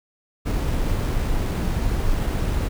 brown noise with sample-and-hold, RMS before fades -22 dBFS, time 0.45-2.69 s, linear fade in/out 20 ms, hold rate 11025 Hz, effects none

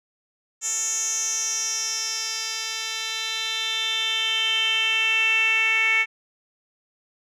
10% pulse tone with band-pass filter sweep, 444.6 Hz, A4, 18 cents sharp, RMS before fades -24 dBFS, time 0.61-6.06 s, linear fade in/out 50 ms, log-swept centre 7100 to 2300 Hz, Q 6.3, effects none

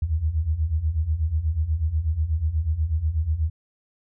sine beating tone pair, 73.7 / 81.9 Hz, D2 / E2, +7 / -11 cents, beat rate 8.2 Hz, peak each -26 / -22 dBFS, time 0.02-3.5 s, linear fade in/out 5 ms, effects none

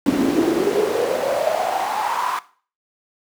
brown noise with high-pass filter sweep, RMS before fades -20 dBFS, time 0.06-2.39 s, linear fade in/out 2 ms, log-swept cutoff 260 to 1100 Hz, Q 6.3, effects noise-tail reverb RT60 0.4 s tail -17 dB re dry

